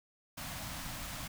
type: band-stop noise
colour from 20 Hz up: pink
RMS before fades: -42 dBFS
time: 0.37-1.28 s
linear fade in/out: 10 ms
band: 290 to 580 Hz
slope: 48 dB/octave
effects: none